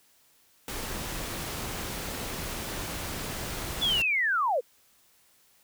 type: noise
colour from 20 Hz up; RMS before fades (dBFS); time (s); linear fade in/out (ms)
pink; -35; 0.68-4.02; 2
type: linear sweep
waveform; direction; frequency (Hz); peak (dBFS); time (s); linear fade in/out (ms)
sine; down; 3500 to 436.1; -23; 3.81-4.61; 20
effects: white hiss -63 dBFS RMS until 5.63 s